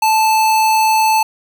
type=tone; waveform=square; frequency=876 Hz; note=A5; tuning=8 cents flat; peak=-11 dBFS; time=0.02-1.23 s; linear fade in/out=5 ms; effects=none